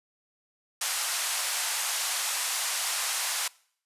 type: band-pass noise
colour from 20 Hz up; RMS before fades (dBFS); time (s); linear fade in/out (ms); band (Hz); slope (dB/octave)
white; -30; 0.81-3.48; 5; 680 to 11000; 24
effects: noise-tail reverb RT60 0.6 s tail -24 dB re dry + resampled to 32000 Hz